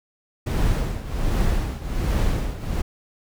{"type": "noise with tremolo", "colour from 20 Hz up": "brown", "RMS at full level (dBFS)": -19, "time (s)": [0.46, 2.82], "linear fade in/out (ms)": 10, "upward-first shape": "triangle", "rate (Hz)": 1.3, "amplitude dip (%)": 80, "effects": []}